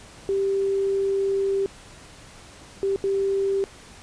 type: tone bursts at uneven times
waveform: sine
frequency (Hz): 392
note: G4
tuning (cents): 0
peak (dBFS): -20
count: 3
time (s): 0.29-1.66 / 2.83-2.96 / 3.04-3.64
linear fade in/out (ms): 0
effects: pink hiss -46 dBFS RMS until 4.02 s + resampled to 22050 Hz